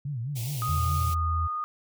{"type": "tone with vibrato", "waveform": "sine", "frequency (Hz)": 129.6, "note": "C3", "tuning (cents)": -16, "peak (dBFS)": -29, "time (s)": [0.05, 1.1], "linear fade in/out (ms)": 5, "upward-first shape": "sine", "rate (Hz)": 4.8, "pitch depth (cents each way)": 230}
{"type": "band-stop noise", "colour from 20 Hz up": "white", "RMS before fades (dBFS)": -39, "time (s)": [0.35, 1.15], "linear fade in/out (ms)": 20, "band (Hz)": [890, 2200], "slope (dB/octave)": 48}
{"type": "tone with pitch glide", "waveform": "sine", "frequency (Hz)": [1244.5, 1230.9], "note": ["D#6", "D#6"], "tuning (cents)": [0, -19], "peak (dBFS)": -28, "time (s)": [0.62, 1.64], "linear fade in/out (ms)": 0, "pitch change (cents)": -19, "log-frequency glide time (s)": [0.75, 0.81]}
{"type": "tone", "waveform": "sine", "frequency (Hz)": 82.41, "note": "E2", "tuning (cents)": 0, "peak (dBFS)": -25, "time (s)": [0.68, 1.48], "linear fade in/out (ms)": 20}
{"effects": []}